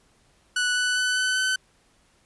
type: tone with pitch steps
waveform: sawtooth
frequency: 1480 / 1489.4 / 1498.9 / 1508.5 / 1518.1 Hz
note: F#6 / F#6 / F#6 / F#6 / F#6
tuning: 0 / +11 / +22 / +33 / +44 cents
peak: -18 dBFS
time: 0.56-1.56 s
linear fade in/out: 5 ms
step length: 200 ms
effects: pink hiss -62 dBFS RMS until 2.25 s + resampled to 24000 Hz